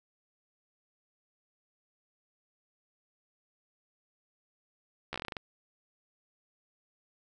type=slowing click train; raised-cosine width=0.3 ms; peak=-20 dBFS; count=10; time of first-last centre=5.13-5.368 s; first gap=13 ms; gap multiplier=1.17; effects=none